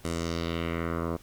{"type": "tone with low-pass filter sweep", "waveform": "10% pulse", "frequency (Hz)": 83.7, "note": "E2", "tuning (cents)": 27, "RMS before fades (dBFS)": -31, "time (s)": [0.04, 1.17], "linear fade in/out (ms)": 10, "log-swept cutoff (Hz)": [10000, 880], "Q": 1.9, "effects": ["pink hiss -55 dBFS RMS until 1.22 s"]}